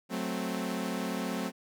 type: chord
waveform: sawtooth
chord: F# diminished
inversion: none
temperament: equal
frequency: 185 / 220 / 261.6 Hz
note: F#3 / A3 / C4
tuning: 0 / 0 / 0 cents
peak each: -32 dBFS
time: 0.09-1.52 s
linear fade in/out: 50 ms
effects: none